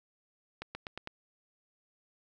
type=accelerating click train; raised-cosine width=0.3 ms; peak=-23 dBFS; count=5; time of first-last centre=0.62-1.074 s; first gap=130 ms; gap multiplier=0.91; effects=none